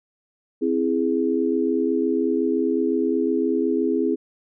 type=chord; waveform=sine; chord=C augmented; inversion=none; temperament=equal; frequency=261.6 / 329.6 / 415.3 Hz; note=C4 / E4 / G#4; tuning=0 / 0 / 0 cents; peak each=-23 dBFS; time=0.61-4.16 s; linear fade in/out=20 ms; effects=none